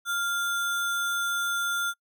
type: tone with sample-and-hold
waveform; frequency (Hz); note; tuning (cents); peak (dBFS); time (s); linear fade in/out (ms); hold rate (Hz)
sine; 1397; F6; 0; -25; 0.05-1.94; 50; 4900
effects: noise-tail reverb RT60 0.1 s tail -26 dB re dry